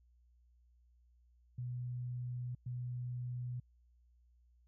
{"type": "tone bursts at uneven times", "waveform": "sine", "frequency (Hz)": 123.47, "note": "B2", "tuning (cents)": 0, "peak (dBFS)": -38, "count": 2, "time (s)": [[1.58, 2.55], [2.66, 3.6]], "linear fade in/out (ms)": 5, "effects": ["added 60 Hz sine -65 dBFS peak until 4.67 s"]}